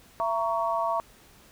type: chord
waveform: sine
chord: A# diminished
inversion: second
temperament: just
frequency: 671.3 / 932.3 / 1118.8 Hz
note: E5 / A#5 / C#6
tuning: +31 / 0 / +16 cents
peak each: -28 / -29 / -29 dBFS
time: 0.2-1 s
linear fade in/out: 0 ms
effects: pink hiss -55 dBFS RMS until 1.51 s